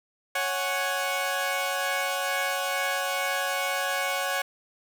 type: chord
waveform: 15% pulse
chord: C# suspended fourth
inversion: none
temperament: equal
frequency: 554.4 / 740 / 830.6 Hz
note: C#5 / F#5 / G#5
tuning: 0 / 0 / 0 cents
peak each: -23 / -23 / -28 dBFS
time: 0.35-4.42 s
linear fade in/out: 5 ms
effects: none